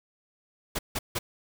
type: noise bursts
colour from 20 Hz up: pink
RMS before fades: -29 dBFS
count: 3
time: 0.75-1.19 s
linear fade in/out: 10 ms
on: 40 ms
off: 160 ms
effects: none